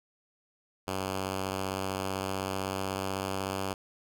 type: tone with pitch glide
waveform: 5% pulse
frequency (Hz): 95.3 to 96.35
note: G2 to G2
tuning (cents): -48 to -29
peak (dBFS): -20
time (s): 0.87-3.74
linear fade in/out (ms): 10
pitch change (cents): +19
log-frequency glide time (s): 0.98-3.39
effects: none